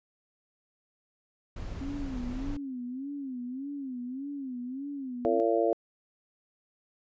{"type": "noise", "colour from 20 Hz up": "brown", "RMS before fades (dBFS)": -37, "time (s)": [1.56, 2.57], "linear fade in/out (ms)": 5}
{"type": "tone with vibrato", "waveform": "sine", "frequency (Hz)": 264.3, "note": "C4", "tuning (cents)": 18, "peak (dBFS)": -34, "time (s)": [1.81, 5.4], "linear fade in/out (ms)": 0, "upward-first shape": "sine", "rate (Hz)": 1.7, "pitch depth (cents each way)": 140}
{"type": "harmonic tone", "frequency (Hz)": 113.5, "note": "A#2", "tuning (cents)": -46, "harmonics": [3, 4, 5, 6], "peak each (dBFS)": [-29, -28, -29, -29], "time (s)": [5.25, 5.73], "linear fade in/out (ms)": 0}
{"effects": ["resampled to 16000 Hz"]}